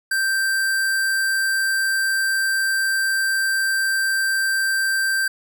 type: tone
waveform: square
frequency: 1568 Hz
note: G6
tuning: in tune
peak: -19 dBFS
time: 0.11-5.28 s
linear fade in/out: 5 ms
effects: none